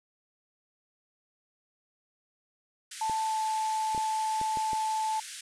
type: band-pass noise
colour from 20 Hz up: white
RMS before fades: -43 dBFS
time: 2.91-5.41 s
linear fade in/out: 5 ms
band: 1500 to 10000 Hz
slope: 48 dB/octave
type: tone with pitch glide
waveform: sine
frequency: 880 to 872.9 Hz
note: A5 to A5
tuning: 0 to -14 cents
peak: -27 dBFS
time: 3.01-5.2 s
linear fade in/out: 5 ms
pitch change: -14 cents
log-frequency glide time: 3.26-3.36 s
type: clicks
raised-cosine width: 2 ms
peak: -27 dBFS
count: 6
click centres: 3.097 / 3.948 / 3.978 / 4.414 / 4.572 / 4.732 s
effects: none